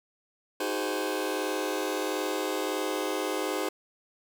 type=chord; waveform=sawtooth; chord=Ab dominant seventh; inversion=second; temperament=just; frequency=311.5 / 373.8 / 415.3 / 519.1 Hz; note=Eb4 / Gb4 / Ab4 / C5; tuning=+2 / +18 / 0 / -14 cents; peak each=-30 dBFS; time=0.6-3.69 s; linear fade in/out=5 ms; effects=none